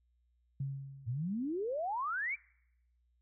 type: tone with exponential decay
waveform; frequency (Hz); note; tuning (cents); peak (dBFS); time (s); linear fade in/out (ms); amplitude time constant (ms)
sine; 137.1; C#3; -19; -32; 0.6-1.57; 5; 210
type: exponential sweep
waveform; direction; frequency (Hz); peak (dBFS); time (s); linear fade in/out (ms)
sine; up; 108.9 to 2400; -33; 1.06-2.36; 20
effects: noise-tail reverb RT60 0.8 s tail -24 dB re dry + added 60 Hz sine -70 dBFS peak until 3.21 s